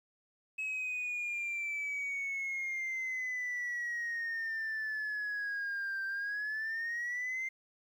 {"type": "exponential two-way sweep", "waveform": "sine", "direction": "down then up", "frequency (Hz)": [2576, 1568, 2099], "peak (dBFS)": -32, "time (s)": [0.58, 7.49], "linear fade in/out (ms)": 10, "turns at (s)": 6.05, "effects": ["tanh soft clip ceiling -32 dBFS", "11-bit"]}